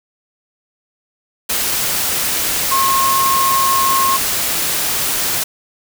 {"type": "tone in noise", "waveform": "sine", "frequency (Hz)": 1076, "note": "C6", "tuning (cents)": 48, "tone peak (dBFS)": -13, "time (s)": [2.71, 4.17], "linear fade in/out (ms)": 10, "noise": "white", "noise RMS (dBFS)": -18, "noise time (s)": [1.49, 5.44], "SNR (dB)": 2, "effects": []}